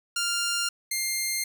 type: tone pair in turn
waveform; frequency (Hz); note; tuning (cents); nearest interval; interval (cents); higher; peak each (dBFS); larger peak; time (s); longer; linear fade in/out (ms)
10% pulse; 1396.9 / 2110; F6 / C7; 0 / +14; perfect fifth; 714; second; -17; neither; 0.16-0.69 / 0.91-1.44; neither; 5
effects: none